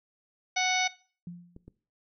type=harmonic tone; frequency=740 Hz; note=F#5; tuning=in tune; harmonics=1 / 2 / 3 / 4 / 5 / 6 / 7 / 8; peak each=-29 / -37 / -29 / -38 / -34 / -38 / -40 / -34 dBFS; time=0.56-0.88 s; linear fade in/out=10 ms
type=tone with exponential decay; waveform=sine; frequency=174.61 Hz; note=F3; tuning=in tune; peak=-35 dBFS; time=1.27-1.7 s; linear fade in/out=2 ms; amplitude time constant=93 ms
type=clicks; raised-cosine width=3 ms; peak=-34 dBFS; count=2; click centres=1.564 / 1.68 s
effects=noise-tail reverb RT60 0.4 s tail -20 dB re dry